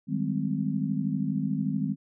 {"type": "chord", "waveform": "sine", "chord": "Ab major seventh", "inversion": "second", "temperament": "just", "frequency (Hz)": [155.74, 194.67, 207.7, 259.6], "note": ["Eb3", "G3", "Ab3", "C4"], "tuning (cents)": [2, -12, 0, -13], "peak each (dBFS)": -31, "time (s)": [0.07, 1.96], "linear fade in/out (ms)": 50, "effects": []}